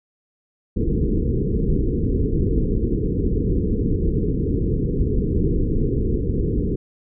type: low-pass noise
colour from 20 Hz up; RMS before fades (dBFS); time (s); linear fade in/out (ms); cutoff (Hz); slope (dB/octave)
pink; -20; 0.76-6.76; 10; 470; 96
effects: none